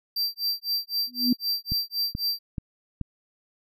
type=tone with tremolo; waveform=square; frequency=4699 Hz; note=D8; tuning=in tune; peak=-23 dBFS; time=0.16-2.39 s; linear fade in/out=5 ms; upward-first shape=sine; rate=3.9 Hz; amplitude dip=100%
type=tone with exponential growth; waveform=sine; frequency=246.9 Hz; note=B3; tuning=in tune; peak=-15 dBFS; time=1.07-1.33 s; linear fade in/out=5 ms; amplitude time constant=56 ms
type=click train; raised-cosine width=5 ms; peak=-17 dBFS; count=4; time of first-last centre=1.72-3.013 s; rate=2.32 Hz
effects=none